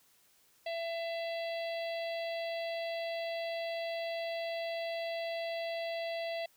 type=harmonic tone with a mistuned harmonic; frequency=669 Hz; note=E5; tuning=25 cents sharp; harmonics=1 / 3 / 4 / 5 / 6 / 7; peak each=-35 / -45 / -47 / -49 / -51 / -52 dBFS; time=0.66-6.46 s; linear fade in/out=5 ms; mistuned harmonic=7; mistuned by=-22 cents; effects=white hiss -67 dBFS RMS until 6.56 s